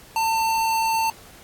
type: tone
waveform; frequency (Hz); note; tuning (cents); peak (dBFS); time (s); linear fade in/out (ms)
square; 897; A5; +33; -20; 0.16-1.1; 2
effects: pink hiss -47 dBFS RMS until 1.43 s + AAC 64 kbps